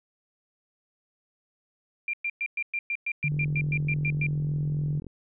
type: tone bursts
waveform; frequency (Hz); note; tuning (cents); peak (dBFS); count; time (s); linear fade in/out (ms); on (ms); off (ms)
sine; 2379; D7; +22; -26; 14; 2.08-4.266; 2; 54; 110
type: tone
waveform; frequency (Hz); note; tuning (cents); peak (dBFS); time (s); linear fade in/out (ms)
sine; 147.8; D3; +11; -25; 3.24-5; 2
type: click train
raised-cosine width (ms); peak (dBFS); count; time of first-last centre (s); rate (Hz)
3; -28; 77; 3.32-5.067; 43.5
effects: none